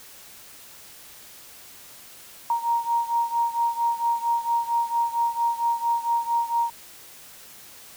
sine beating tone pair, 934 / 938.4 Hz, A#5 / A#5, +3 / +11 cents, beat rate 4.4 Hz, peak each -23 / -26 dBFS, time 2.5-6.7 s, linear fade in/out 2 ms, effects white hiss -46 dBFS RMS until 7.96 s

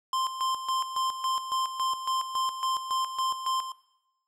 square tone with tremolo, 1046.5 Hz, C6, in tune, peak -26 dBFS, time 0.13-3.72 s, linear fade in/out 2 ms, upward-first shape square, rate 3.6 Hz, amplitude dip 65%, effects noise-tail reverb RT60 0.9 s tail -18 dB re dry + low-pass 9000 Hz 12 dB/octave

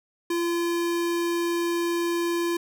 square tone, 342.2 Hz, F4, 35 cents flat, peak -24 dBFS, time 0.3-2.57 s, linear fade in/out 5 ms, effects none

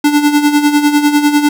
square tone with tremolo, 293.6 Hz, D4, in tune, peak -6 dBFS, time 0.04-1.49 s, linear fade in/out 5 ms, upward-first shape sine, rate 10 Hz, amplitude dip 65%, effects none

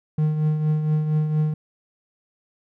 triangle tone with tremolo, 153.6 Hz, D#3, 22 cents flat, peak -14 dBFS, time 0.18-1.54 s, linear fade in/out 5 ms, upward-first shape triangle, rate 4.3 Hz, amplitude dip 55%, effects none

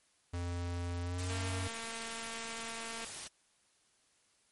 square tone with pitch glide, 87.31 to 93.04 Hz, F2 to F#2, 0 to +10 cents, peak -36 dBFS, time 0.33-1.68 s, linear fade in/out 10 ms, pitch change +110 cents, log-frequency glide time 1.03-1.4 s
white noise, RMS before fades -44 dBFS, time 1.18-3.28 s, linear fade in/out 10 ms
click train, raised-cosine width 0.3 ms, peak -28 dBFS, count 399, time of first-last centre 1.3-3.046 s, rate 228 Hz
effects white hiss -71 dBFS RMS until 4.51 s + MP3 48 kbps

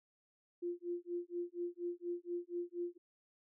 sine tone with tremolo, 349.2 Hz, F4, in tune, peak -35 dBFS, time 0.62-2.98 s, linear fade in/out 10 ms, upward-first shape sine, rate 4.2 Hz, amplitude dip 100%, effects none

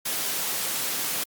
white high-pass noise, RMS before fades -28 dBFS, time 0.05-1.24 s, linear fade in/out 10 ms, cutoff 140 Hz, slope 12 dB/octave, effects Opus 48 kbps

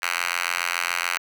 5% pulse tone with high-pass filter, 87 Hz, F2, 6 cents flat, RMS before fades -26 dBFS, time 0.02-1.18 s, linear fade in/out 5 ms, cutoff 1700 Hz, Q 5.7, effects none

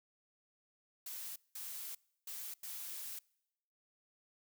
blue noise bursts at uneven times, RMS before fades -45 dBFS, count 4, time 1.06-1.36 / 1.55-1.95 / 2.27-2.54 / 2.63-3.19 s, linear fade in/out 5 ms, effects noise-tail reverb RT60 0.9 s tail -26 dB re dry

